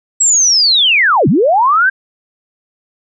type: linear two-way sweep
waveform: sine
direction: down then up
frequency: 7810 to 121.2 to 1613 Hz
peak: -7 dBFS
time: 0.2-1.9 s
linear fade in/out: 10 ms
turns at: 1.28 s
effects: none